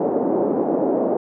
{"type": "band-pass noise", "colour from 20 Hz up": "pink", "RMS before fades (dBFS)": -20, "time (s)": [0, 1.17], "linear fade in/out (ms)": 5, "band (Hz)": [250, 660], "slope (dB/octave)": 24, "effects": []}